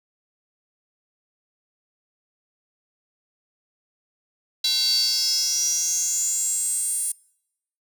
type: tone with high-pass filter sweep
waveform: square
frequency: 304 Hz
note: D#4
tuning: 40 cents flat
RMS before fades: -23 dBFS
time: 4.64-7.12 s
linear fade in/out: 5 ms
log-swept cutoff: 4100 to 9400 Hz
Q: 9.7
effects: noise-tail reverb RT60 0.8 s tail -25 dB re dry